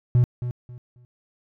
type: tone with echo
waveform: triangle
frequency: 122.7 Hz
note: B2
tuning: 11 cents flat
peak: -11 dBFS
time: 0.15-0.24 s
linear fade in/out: 0 ms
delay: 270 ms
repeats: 3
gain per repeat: -12 dB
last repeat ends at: 1.05 s
effects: tanh soft clip ceiling -8 dBFS